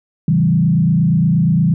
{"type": "tone with frequency modulation", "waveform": "sine", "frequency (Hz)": 164.81, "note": "E3", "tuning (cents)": 0, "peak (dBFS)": -10, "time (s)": [0.28, 1.74], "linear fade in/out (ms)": 2, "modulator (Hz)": 28.5, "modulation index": 1.1, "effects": []}